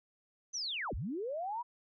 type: linear two-way sweep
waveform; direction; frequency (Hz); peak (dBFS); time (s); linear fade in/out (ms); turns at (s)
sine; down then up; 6240 to 35.13 to 991; -35; 0.53-1.63; 20; 0.94
effects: none